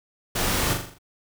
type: noise with echo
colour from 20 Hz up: pink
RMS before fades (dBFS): -25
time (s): 0.35-0.74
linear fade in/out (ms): 10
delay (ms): 41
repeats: 6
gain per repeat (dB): -5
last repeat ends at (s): 0.986
effects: none